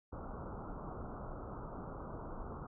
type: low-pass noise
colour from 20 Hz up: pink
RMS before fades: -45 dBFS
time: 0.12-2.67 s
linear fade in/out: 10 ms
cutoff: 1400 Hz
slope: 96 dB/octave
effects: none